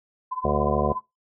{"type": "tone with tremolo", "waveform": "sine", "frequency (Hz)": 1017, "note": "C6", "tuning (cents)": -50, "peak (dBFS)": -24, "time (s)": [0.31, 1.01], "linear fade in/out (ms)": 10, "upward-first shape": "triangle", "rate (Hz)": 17, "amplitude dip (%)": 95}
{"type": "harmonic tone", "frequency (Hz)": 73.42, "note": "D2", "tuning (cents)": 0, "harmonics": [1, 2, 3, 5, 6, 7, 8, 9, 10], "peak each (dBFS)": [-29, -29, -29, -29, -29, -29, -29, -29, -29], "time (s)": [0.44, 0.93], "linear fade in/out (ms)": 10}
{"effects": ["noise-tail reverb RT60 0.2 s tail -20 dB re dry"]}